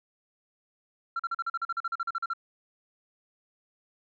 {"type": "tone bursts", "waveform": "sine", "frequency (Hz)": 1362, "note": "F6", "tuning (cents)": -44, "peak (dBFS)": -25, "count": 16, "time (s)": [1.16, 2.335], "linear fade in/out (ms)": 5, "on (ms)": 35, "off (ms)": 41, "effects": ["tanh soft clip ceiling -26 dBFS"]}